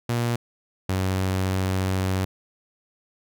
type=tone pair in turn; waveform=sawtooth; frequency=118.8 / 94.29 Hz; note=A#2 / F#2; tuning=+33 / +33 cents; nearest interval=major third; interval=400 cents; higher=first; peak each=-18 dBFS; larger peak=neither; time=0.09-0.36 / 0.89-2.25 s; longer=second; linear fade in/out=5 ms; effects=none